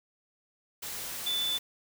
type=tone in noise; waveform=sine; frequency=3500 Hz; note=A7; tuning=10 cents flat; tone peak=-28 dBFS; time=1.26-1.58 s; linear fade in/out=10 ms; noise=white; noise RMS=-38 dBFS; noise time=0.82-1.59 s; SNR=+7 dB; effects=none